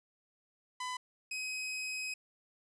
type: tone pair in turn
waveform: sawtooth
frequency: 1004 / 2530 Hz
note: B5 / D#7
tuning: +28 / +28 cents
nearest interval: octave + major third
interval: 1600 cents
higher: second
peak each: -33 / -33 dBFS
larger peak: neither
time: 0.8-0.97 / 1.31-2.14 s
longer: second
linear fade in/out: 5 ms
effects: resampled to 22050 Hz + 11-bit